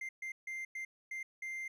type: tone bursts at uneven times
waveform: triangle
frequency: 2093 Hz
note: C7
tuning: in tune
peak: -37 dBFS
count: 6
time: 0.01-0.09 / 0.22-0.32 / 0.47-0.65 / 0.75-0.85 / 1.11-1.23 / 1.42-1.68 s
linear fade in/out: 5 ms
effects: none